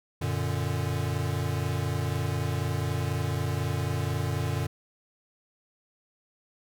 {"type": "chord", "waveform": "square", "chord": "Gb augmented", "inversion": "none", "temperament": "equal", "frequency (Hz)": [92.5, 116.54, 146.83], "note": ["Gb2", "Bb2", "D3"], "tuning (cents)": [0, 0, 0], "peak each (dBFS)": [-32, -32, -32], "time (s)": [0.21, 4.67], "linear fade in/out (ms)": 10, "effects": []}